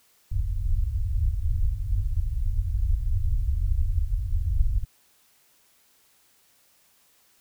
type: low-pass noise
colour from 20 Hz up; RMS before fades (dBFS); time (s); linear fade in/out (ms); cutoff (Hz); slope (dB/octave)
pink; -24; 0.31-4.85; 10; 100; 48
effects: white hiss -62 dBFS RMS until 7.4 s